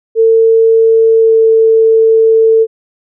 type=tone with pitch glide; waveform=sine; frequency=450.1 to 447 Hz; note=A4 to A4; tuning=+39 to +27 cents; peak=-4 dBFS; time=0.15-2.67 s; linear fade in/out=50 ms; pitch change=-12 cents; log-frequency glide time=1.08-1.44 s; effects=none